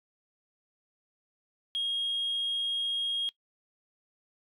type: tone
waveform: sine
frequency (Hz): 3262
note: G#7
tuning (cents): -32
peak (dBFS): -27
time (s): 1.75-3.29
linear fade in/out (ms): 0
effects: noise-tail reverb RT60 0.1 s tail -22 dB re dry + tanh soft clip ceiling -25 dBFS